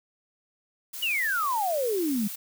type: noise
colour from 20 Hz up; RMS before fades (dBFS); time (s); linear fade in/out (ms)
blue; -37; 0.93-2.36; 10
type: exponential sweep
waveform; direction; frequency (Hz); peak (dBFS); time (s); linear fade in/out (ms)
sine; down; 2999 to 195.4; -24; 1.02-2.28; 10
effects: none